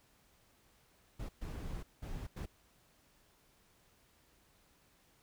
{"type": "noise bursts at uneven times", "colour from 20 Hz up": "brown", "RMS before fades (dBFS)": -42, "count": 4, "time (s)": [[1.19, 1.29], [1.41, 1.83], [2.02, 2.27], [2.36, 2.46]], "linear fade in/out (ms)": 10, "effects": ["pink hiss -69 dBFS RMS until 5.22 s"]}